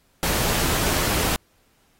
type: noise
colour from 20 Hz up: pink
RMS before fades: -23 dBFS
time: 0.23-1.36 s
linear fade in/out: 0 ms
effects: pink hiss -63 dBFS RMS until 1.99 s + AAC 48 kbps